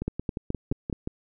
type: two click trains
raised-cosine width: 3 ms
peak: -14 / -17 dBFS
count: 5 / 7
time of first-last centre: 0.08-0.927 / 0.02-1.074 s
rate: 4.72 / 5.69 Hz
effects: none